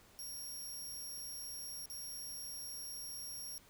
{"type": "tone with dropouts", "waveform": "15% pulse", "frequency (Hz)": 5588, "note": "F8", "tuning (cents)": 0, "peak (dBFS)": -38, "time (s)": [0.19, 3.58], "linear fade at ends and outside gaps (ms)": 0, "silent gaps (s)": [1.857, 1.9], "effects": ["pink hiss -63 dBFS RMS until 3.69 s"]}